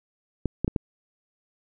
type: clicks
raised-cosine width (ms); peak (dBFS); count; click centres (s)
3; -11; 4; 0.457 / 0.646 / 0.679 / 0.762
effects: none